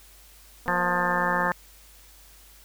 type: click train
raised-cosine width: 1 ms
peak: -28 dBFS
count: 199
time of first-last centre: 0.66-1.478 s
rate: 242 Hz
type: harmonic tone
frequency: 177.3 Hz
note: F3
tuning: 26 cents sharp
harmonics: 1 / 2 / 3 / 4 / 5 / 6 / 7 / 8 / 9 / 10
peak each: -32 / -38 / -31 / -37 / -28 / -30 / -31 / -38 / -30 / -29 dBFS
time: 0.68-1.52 s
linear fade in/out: 0 ms
effects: added 50 Hz sine -53 dBFS peak until 2.64 s + white hiss -53 dBFS RMS until 2.64 s